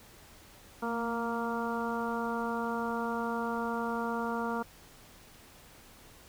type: harmonic tone with a mistuned harmonic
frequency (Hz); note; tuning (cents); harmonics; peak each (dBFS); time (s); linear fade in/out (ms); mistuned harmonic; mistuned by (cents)
233.1; A#3; 0; 1 / 2 / 3 / 4 / 5 / 6; -35 / -37 / -40 / -37 / -40 / -40; 0.82-4.63; 10; 1; -28
effects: pink hiss -55 dBFS RMS until 6.28 s